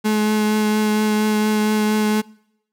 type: tone with vibrato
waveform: 35% pulse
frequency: 213.4 Hz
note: G#3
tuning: 47 cents sharp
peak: -14 dBFS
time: 0.04-2.22 s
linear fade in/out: 20 ms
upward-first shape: triangle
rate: 4.3 Hz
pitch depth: 13 cents each way
effects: noise-tail reverb RT60 0.8 s tail -25 dB re dry